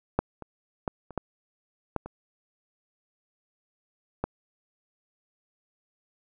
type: clicks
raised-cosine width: 1 ms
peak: -8 / -25 / -14 / -28 / -14 / -13 / -24 / -13 dBFS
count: 8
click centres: 0.19 / 0.423 / 0.878 / 1.107 / 1.177 / 1.963 / 2.06 / 4.24 s
effects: none